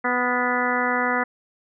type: harmonic tone with a mistuned harmonic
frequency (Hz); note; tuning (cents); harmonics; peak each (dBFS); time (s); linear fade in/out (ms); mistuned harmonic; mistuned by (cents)
247.9; B3; +7; 1 / 2 / 3 / 4 / 5 / 6 / 7 / 8; -28 / -28 / -28 / -28 / -28 / -28 / -28 / -28; 0.04-1.24; 10; 6; -37
effects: none